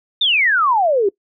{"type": "exponential sweep", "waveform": "sine", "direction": "down", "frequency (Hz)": [3729, 374.2], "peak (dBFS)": -12, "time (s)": [0.21, 1.09], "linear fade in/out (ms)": 5, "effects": ["noise-tail reverb RT60 0.1 s tail -21 dB re dry"]}